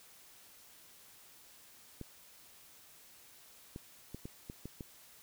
clicks, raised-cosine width 3 ms, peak -30 dBFS, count 7, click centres 2.013 / 3.761 / 4.146 / 4.255 / 4.499 / 4.656 / 4.808 s, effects white hiss -59 dBFS RMS until 5.22 s

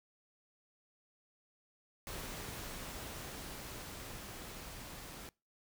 pink noise with level ramp, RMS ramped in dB -44 to -49 dBFS, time 2.07-5.29 s, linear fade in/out 0 ms, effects noise-tail reverb RT60 0.3 s tail -26 dB re dry

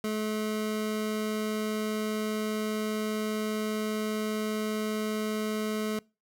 25% pulse tone, 215 Hz, A3, 40 cents flat, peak -25 dBFS, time 0.04-5.99 s, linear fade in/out 2 ms, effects noise-tail reverb RT60 0.3 s tail -25 dB re dry

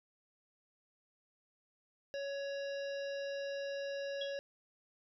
harmonic tone, 558 Hz, C#5, 11 cents sharp, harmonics 1 / 3 / 5 / 7 / 9 / 10, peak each -38 / -48 / -52 / -55 / -57 / -58 dBFS, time 2.14-4.39 s, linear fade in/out 0 ms
sine tone with exponential decay, 3326 Hz, G#7, 2 cents sharp, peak -36 dBFS, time 4.21-4.36 s, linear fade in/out 5 ms, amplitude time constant 32 ms
effects none

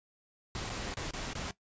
pink noise with dropouts, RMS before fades -38 dBFS, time 0.55-1.51 s, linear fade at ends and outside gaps 1 ms, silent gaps 0.695-0.699 / 0.941-0.97 / 1.109-1.135 / 1.333-1.352 s, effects noise-tail reverb RT60 0.1 s tail -17 dB re dry + resampled to 16000 Hz

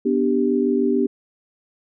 sine chord, G major, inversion first, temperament equal, 246.9 / 293.7 / 392 Hz, B3 / D4 / G4, 0 / 0 / 0 cents, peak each -20 / -22 / -20 dBFS, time 0.05-1.07 s, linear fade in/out 10 ms, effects none

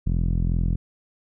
sawtooth tone with low-pass filter, 42.64 Hz, F1, 41 cents flat, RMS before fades -22 dBFS, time 0.06-0.76 s, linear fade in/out 10 ms, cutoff 180 Hz, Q 1.6, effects none

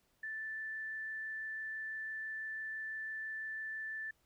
sine tone with frequency modulation, 1760 Hz, A6, in tune, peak -39 dBFS, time 0.23-4.11 s, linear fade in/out 5 ms, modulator 26 Hz, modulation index 0.38, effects pink hiss -75 dBFS RMS until 4.25 s

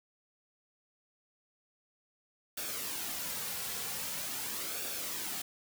white noise with flanger, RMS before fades -38 dBFS, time 2.57-5.42 s, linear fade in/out 5 ms, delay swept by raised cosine 0.98 to 3.28 ms, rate 0.44 Hz, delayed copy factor -0.5, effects none

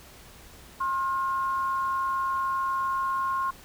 sine tone pair together, 1068 / 1420.8 Hz, C6 / F6, +35 / +29 cents, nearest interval perfect fourth, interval 494 cents, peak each -25 / -35 dBFS, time 0.8-3.51 s, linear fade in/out 10 ms, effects added 60 Hz sine -58 dBFS peak until 3.64 s + pink hiss -50 dBFS RMS until 3.64 s

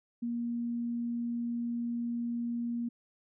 sine tone, 236.5 Hz, A#3, 25 cents sharp, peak -31 dBFS, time 0.22-2.89 s, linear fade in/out 10 ms, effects none

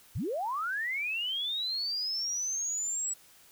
sine linear sweep, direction up, 63.2 to 7870 Hz, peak -30 dBFS, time 0.15-3.14 s, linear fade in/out 10 ms, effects white hiss -58 dBFS RMS until 3.51 s

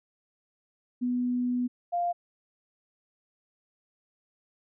sine tone pair in turn, 246.9 / 698.3 Hz, B3 / F5, 0 / 0 cents, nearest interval octave + tritone, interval 1800 cents, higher second, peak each -25 dBFS, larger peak neither, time 1.01-1.68 / 1.92-2.13 s, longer first, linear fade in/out 20 ms, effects none

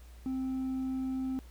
sine tone with hard clipping, 261.6 Hz, C4, in tune, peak -32 dBFS, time 0.26-1.39 s, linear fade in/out 0 ms, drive 2 dB, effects added 60 Hz sine -48 dBFS peak until 1.5 s + pink hiss -61 dBFS RMS until 1.5 s

